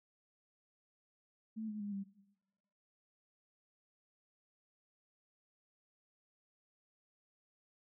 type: tone with pitch steps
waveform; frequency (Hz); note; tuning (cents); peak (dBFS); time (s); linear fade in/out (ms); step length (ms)
sine; 220 / 212.1 / 204.6 / 197.25; A3 / G#3 / G#3 / G3; 0 / +37 / -26 / +11; -39; 1.56-2.04; 20; 120
effects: noise-tail reverb RT60 1.0 s tail -17 dB re dry